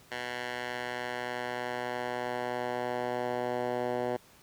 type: tone with band-pass filter sweep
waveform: 10% pulse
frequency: 123.2 Hz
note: B2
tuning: 4 cents flat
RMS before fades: -34 dBFS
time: 0.11-4.17 s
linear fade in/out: 10 ms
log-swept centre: 2000 to 590 Hz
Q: 0.94
effects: pink hiss -58 dBFS RMS until 4.42 s + high-pass 60 Hz 12 dB/octave